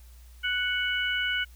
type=harmonic tone; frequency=740 Hz; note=F#5; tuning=in tune; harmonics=2 / 3 / 4; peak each=-28 / -32 / -30 dBFS; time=0.43-1.45 s; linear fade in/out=20 ms; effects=added 60 Hz sine -47 dBFS peak until 1.55 s + white hiss -60 dBFS RMS until 1.55 s